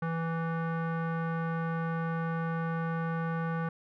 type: tone with low-pass filter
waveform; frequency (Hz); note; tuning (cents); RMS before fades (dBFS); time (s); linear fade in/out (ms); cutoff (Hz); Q
square; 164.81; E3; 0; -32; 0.02-3.69; 5; 1400; 2.9
effects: none